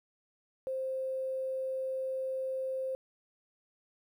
sine tone, 525 Hz, C5, 6 cents sharp, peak -32 dBFS, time 0.67-2.95 s, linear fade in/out 0 ms, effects 11-bit

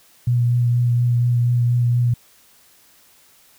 sine tone with vibrato, 120.9 Hz, B2, 36 cents flat, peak -14 dBFS, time 0.27-2.14 s, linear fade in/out 5 ms, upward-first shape triangle, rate 4.2 Hz, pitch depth 18 cents each way, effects white hiss -53 dBFS RMS until 3.58 s

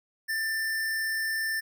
square tone, 1781 Hz, A6, 21 cents sharp, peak -28 dBFS, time 0.28-1.61 s, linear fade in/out 20 ms, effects none

